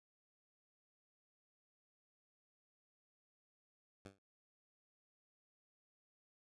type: tone with exponential decay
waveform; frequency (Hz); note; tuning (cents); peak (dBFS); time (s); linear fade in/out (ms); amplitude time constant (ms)
10% pulse; 98; G2; 0; -40; 4.05-4.19; 5; 30
effects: resampled to 24000 Hz